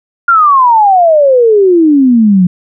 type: exponential sweep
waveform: sine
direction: down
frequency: 1417 to 174.61 Hz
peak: -3 dBFS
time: 0.28-2.47 s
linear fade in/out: 5 ms
effects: none